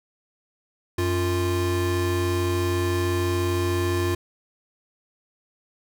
square tone pair together, 92 / 349.8 Hz, F#2 / F4, -9 / +3 cents, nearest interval octave + major seventh, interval 2312 cents, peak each -25 dBFS, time 0.98-4.15 s, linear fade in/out 5 ms, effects none

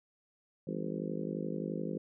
harmonic tone with a mistuned harmonic, 51.5 Hz, G#1, 14 cents flat, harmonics 3 / 4 / 5 / 6 / 7 / 8 / 9 / 10, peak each -40 / -41 / -42 / -43 / -43 / -44 / -45 / -45 dBFS, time 0.67-1.98 s, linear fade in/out 5 ms, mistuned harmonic 3, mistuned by +130 cents, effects none

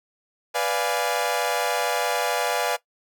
sawtooth chord, B diminished seventh, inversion none, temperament equal, 493.9 / 587.3 / 698.5 / 830.6 Hz, B4 / D5 / F5 / Ab5, 0 / 0 / 0 / 0 cents, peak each -24 dBFS, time 0.54-2.77 s, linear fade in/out 20 ms, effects noise-tail reverb RT60 0.1 s tail -17 dB re dry

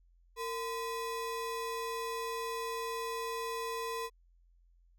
square ring-modulated tone, 740 Hz, F#5, in tune, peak -33 dBFS, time 0.36-4.1 s, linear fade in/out 50 ms, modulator 281 Hz, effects added 43 Hz sine -62 dBFS peak until 4.98 s

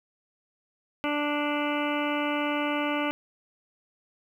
harmonic tone, 293.7 Hz, D4, in tune, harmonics 1 / 2 / 3 / 4 / 5 / 7 / 8 / 9 / 10, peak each -29 / -32 / -34 / -35 / -36 / -37 / -38 / -39 / -39 dBFS, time 1.04-3.11 s, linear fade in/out 0 ms, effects 10-bit

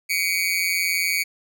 sawtooth tone with amplitude modulation, 2258 Hz, C#7, 31 cents sharp, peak -13 dBFS, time 0.09-1.24 s, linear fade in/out 20 ms, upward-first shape sine, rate 179 Hz, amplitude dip 90%, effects none

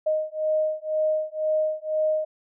sine beating tone pair, 620 / 622 Hz, D#5 / D#5, -6 / -1 cents, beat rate 2 Hz, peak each -25 / -25 dBFS, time 0.06-2.25 s, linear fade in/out 10 ms, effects none

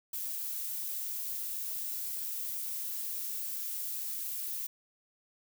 violet noise, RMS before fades -37 dBFS, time 0.13-4.67 s, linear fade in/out 5 ms, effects none

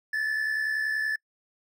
triangle tone pair together, 1739 / 1809.5 Hz, A6 / A6, -21 / +48 cents, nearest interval minor second, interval 69 cents, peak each -24 / -34 dBFS, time 0.13-1.16 s, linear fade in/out 5 ms, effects noise-tail reverb RT60 0.1 s tail -26 dB re dry

